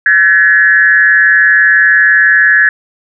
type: tone with frequency modulation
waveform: sine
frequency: 1700 Hz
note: G#6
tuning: 40 cents sharp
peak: -4 dBFS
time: 0.06-2.69 s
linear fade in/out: 2 ms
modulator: 166 Hz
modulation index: 0.84
effects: none